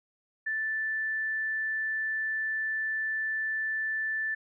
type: tone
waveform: sine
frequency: 1760 Hz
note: A6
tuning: in tune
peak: -28 dBFS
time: 0.46-4.35 s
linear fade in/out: 10 ms
effects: none